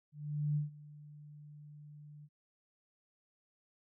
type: tone with ADSR envelope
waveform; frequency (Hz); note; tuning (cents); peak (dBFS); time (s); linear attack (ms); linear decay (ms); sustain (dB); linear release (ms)
sine; 148.3; D3; +17; -29; 0.12-2.29; 440; 140; -21; 49
effects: none